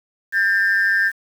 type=tone pair together; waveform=sine; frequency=1600 / 1793.6 Hz; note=G6 / A6; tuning=+35 / +33 cents; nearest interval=major second; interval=198 cents; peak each=-16 dBFS; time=0.32-1.12 s; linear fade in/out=50 ms; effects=tanh soft clip ceiling -10 dBFS + 7-bit